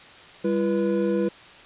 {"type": "tone cluster", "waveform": "triangle", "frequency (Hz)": [198.5, 339.9, 488], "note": ["G3", "F4", "B4"], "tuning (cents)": [22, -47, -21], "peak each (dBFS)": -23, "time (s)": [0.44, 1.29], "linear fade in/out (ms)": 10, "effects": ["white hiss -46 dBFS RMS until 1.65 s", "resampled to 8000 Hz"]}